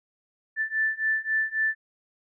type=beating tone pair; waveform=sine; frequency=1760 / 1763.7 Hz; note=A6 / A6; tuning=0 / +4 cents; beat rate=3.7 Hz; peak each=-27 / -26 dBFS; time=0.56-1.75 s; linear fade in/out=50 ms; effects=none